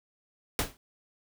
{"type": "noise with exponential decay", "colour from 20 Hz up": "pink", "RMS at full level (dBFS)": -24, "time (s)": [0.59, 0.77], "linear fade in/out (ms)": 1, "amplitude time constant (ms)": 37, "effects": []}